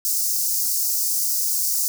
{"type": "high-pass noise", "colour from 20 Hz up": "white", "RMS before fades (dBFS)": -22, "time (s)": [0.05, 1.88], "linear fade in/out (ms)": 0, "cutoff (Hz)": 4900, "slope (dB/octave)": 48, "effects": []}